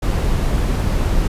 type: noise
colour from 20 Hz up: brown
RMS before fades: -17 dBFS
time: 0.02-1.28 s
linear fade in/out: 10 ms
effects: resampled to 32000 Hz